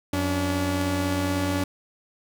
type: tone pair together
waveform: sawtooth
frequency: 89.97 / 286 Hz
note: F#2 / D4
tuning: -48 / -46 cents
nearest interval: octave + minor sixth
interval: 2002 cents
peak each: -23 / -21 dBFS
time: 0.13-1.64 s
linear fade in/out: 5 ms
effects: none